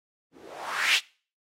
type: noise with low-pass filter sweep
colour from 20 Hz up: violet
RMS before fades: -28 dBFS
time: 0.31-1 s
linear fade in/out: 50 ms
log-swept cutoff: 230 to 3400 Hz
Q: 3.2
effects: noise-tail reverb RT60 0.4 s tail -23 dB re dry + AAC 48 kbps